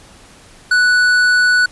sine tone with tanh clipping, 1480 Hz, F#6, in tune, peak -11 dBFS, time 0.71-1.66 s, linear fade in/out 5 ms, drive 11 dB, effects pink hiss -43 dBFS RMS until 1.71 s + resampled to 24000 Hz

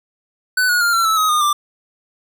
square tone with pitch steps, 1500 / 1449.7 / 1401.2 / 1354.2 / 1308.8 / 1265 / 1222.6 / 1181.6 Hz, F#6 / F#6 / F6 / E6 / E6 / D#6 / D#6 / D6, +23 / -36 / +5 / +46 / -13 / +28 / -31 / +10 cents, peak -14 dBFS, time 0.57-1.53 s, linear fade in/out 5 ms, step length 120 ms, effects none

